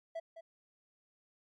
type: tone with echo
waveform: triangle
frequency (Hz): 659.3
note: E5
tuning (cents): 0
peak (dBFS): -35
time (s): 0.15-0.2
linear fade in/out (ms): 10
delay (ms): 210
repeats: 1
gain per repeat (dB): -10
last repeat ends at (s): 0.41
effects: MP3 48 kbps